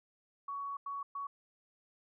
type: tone bursts at uneven times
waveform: sine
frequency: 1121 Hz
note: C#6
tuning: 19 cents sharp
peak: -37 dBFS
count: 3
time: 0.48-0.77 / 0.86-1.03 / 1.15-1.27 s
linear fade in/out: 5 ms
effects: none